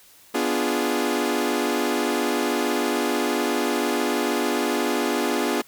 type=chord; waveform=sawtooth; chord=B diminished seventh; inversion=none; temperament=equal; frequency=246.9 / 293.7 / 349.2 / 415.3 Hz; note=B3 / D4 / F4 / Ab4; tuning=0 / 0 / 0 / 0 cents; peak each=-23 dBFS; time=0.34-5.62 s; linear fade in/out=10 ms; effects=white hiss -52 dBFS RMS until 5.67 s